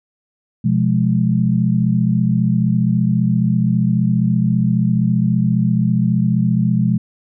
sine chord, F diminished, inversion second, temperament just, 125.72 / 174.61 / 209.5 Hz, Cb3 / F3 / Ab3, +31 / 0 / +15 cents, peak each -17 dBFS, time 0.64-6.98 s, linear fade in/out 10 ms, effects none

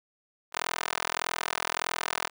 15% pulse tone with high-pass filter, 41.65 Hz, E1, 19 cents sharp, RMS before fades -32 dBFS, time 0.52-2.3 s, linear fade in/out 50 ms, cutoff 1000 Hz, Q 1, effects none

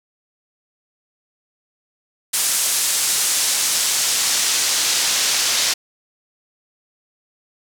pink noise with band-pass filter sweep, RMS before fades -19 dBFS, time 2.33-5.74 s, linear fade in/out 10 ms, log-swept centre 8800 to 5200 Hz, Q 0.97, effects none

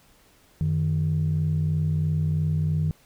sine tone pair together, 91.96 / 155 Hz, F#2 / D#3, -10 / -6 cents, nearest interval major sixth, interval 904 cents, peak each -25 / -21 dBFS, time 0.61-2.91 s, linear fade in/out 0 ms, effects tanh soft clip ceiling -16 dBFS + pink hiss -58 dBFS RMS until 3.05 s

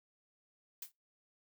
blue noise with exponential decay, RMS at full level -38 dBFS, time 0.82-0.92 s, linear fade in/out 5 ms, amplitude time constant 21 ms, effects noise-tail reverb RT60 0.2 s tail -24 dB re dry

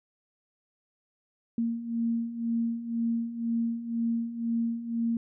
sine beating tone pair, 230 / 232 Hz, A#3 / A#3, -23 / -8 cents, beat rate 2 Hz, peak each -33 / -28 dBFS, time 1.58-5.17 s, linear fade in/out 2 ms, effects none

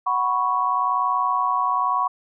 sine chord, F# suspended fourth, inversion none, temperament equal, 740 / 987.8 / 1108.7 Hz, F#5 / B5 / C#6, 0 / 0 / 0 cents, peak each -27 / -23 / -21 dBFS, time 0.06-2.08 s, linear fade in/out 10 ms, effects none

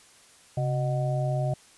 harmonic tone with a mistuned harmonic, 123.47 Hz, B2, in tune, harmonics 1 / 3 / 5 / 6, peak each -25 / -40 / -31 / -36 dBFS, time 0.57-1.54 s, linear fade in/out 5 ms, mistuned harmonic 1, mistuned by +140 cents, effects white hiss -55 dBFS RMS until 1.77 s + resampled to 24000 Hz

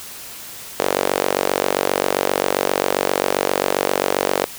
sawtooth tone with high-pass filter, 47.53 Hz, F#1, 47 cents sharp, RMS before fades -20 dBFS, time 0.79-4.46 s, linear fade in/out 10 ms, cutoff 490 Hz, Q 2, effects white hiss -35 dBFS RMS until 4.58 s

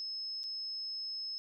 sine tone with dropouts, 5190 Hz, E8, 28 cents flat, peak -37 dBFS, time 0-1.38 s, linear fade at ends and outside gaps 0 ms, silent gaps 0.433-0.439 s, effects none

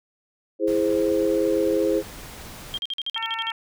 sine chord, E augmented, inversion none, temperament equal, 329.6 / 415.3 / 523.3 Hz, E4 / G#4 / B#4, 0 / 0 / 0 cents, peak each -23 dBFS, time 0.59-2.03 s, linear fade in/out 50 ms
pink noise, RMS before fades -40 dBFS, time 0.67-2.79 s, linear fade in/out 10 ms
sine tone bursts, 3200 Hz, G7, 35 cents sharp, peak -25 dBFS, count 10, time 2.74-3.503 s, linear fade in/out 0 ms, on 34 ms, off 47 ms
harmonic tone, 450 Hz, A4, 39 cents sharp, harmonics 2 / 3 / 4 / 5 / 6, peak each -32 / -34 / -35 / -36 / -37 dBFS, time 3.16-3.52 s, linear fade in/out 2 ms
effects none

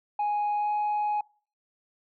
sine tone with pitch glide, 830.6 to 836.9 Hz, G#5 to G#5, 0 to +13 cents, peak -22 dBFS, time 0.19-1.21 s, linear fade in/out 5 ms, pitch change +13 cents, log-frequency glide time 0.57-0.7 s, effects noise-tail reverb RT60 0.4 s tail -25 dB re dry + tanh soft clip ceiling -23 dBFS

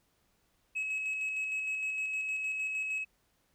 sine tone with tremolo, 2568 Hz, E7, 46 cents flat, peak -28 dBFS, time 0.75-3.05 s, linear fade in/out 20 ms, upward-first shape square, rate 6.5 Hz, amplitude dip 35%, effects tanh soft clip ceiling -30 dBFS + pink hiss -73 dBFS RMS until 3.54 s

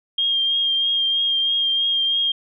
sine tone with vibrato, 3219 Hz, G7, 45 cents sharp, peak -17 dBFS, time 0.18-2.32 s, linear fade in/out 5 ms, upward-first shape triangle, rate 3.1 Hz, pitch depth 25 cents each way, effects none

